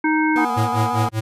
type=harmonic tone; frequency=311.1 Hz; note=D#4; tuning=in tune; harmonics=1 / 3 / 5 / 7; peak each=-17 / -22 / -24 / -25 dBFS; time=0.04-0.45 s; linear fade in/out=5 ms
type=tone with vibrato; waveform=25% pulse; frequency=235.5 Hz; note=A#3; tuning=18 cents sharp; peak=-23 dBFS; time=0.36-1.09 s; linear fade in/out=0 ms; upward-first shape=square; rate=11 Hz; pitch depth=37 cents each way
type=chord; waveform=sine; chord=G# minor seventh; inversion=third; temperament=equal; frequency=740 / 830.6 / 987.8 / 1244.5 Hz; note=F#5 / G#5 / B5 / D#6; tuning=0 / 0 / 0 / 0 cents; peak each=-25 / -25 / -27 / -26 dBFS; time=0.37-1.09 s; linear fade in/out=10 ms
type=tone with tremolo; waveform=square; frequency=110 Hz; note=A2; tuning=in tune; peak=-17 dBFS; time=0.56-1.21 s; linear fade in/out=20 ms; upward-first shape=sine; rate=5 Hz; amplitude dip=100%
effects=resampled to 32000 Hz